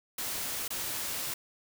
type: noise with dropouts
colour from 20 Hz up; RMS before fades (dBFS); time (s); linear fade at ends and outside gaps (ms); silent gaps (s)
white; -35; 0.18-1.34; 5; 0.68-0.704
effects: none